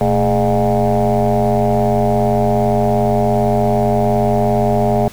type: tone with frequency modulation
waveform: sine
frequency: 415.3 Hz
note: G#4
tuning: in tune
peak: -10 dBFS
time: 0.01-5.08 s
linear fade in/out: 0 ms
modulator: 97.4 Hz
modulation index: 3.7
effects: tanh soft clip ceiling -7 dBFS + pink hiss -38 dBFS RMS until 5.12 s